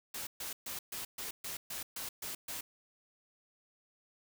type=noise bursts; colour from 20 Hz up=white; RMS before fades=-41 dBFS; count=10; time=0.14-2.61 s; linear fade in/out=5 ms; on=130 ms; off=130 ms; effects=none